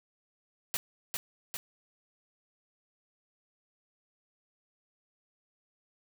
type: noise with echo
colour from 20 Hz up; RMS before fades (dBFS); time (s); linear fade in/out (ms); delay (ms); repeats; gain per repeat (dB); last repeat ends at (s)
white; -32; 0.74-0.77; 0; 400; 2; -3; 1.57
effects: none